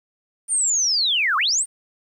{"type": "linear two-way sweep", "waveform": "sine", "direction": "down then up", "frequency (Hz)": [9170, 1046.5, 9170], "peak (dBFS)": -17, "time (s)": [0.48, 1.66], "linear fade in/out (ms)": 50, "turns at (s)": 1.37, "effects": ["9-bit"]}